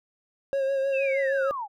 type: tone with vibrato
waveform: triangle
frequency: 543 Hz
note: C#5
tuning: 36 cents flat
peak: -21 dBFS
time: 0.53-1.51 s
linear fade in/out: 0 ms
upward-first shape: sine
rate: 6.4 Hz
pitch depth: 30 cents each way
type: linear sweep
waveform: sine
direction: down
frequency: 2783 to 770 Hz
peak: -29 dBFS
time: 0.91-1.68 s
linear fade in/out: 50 ms
effects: none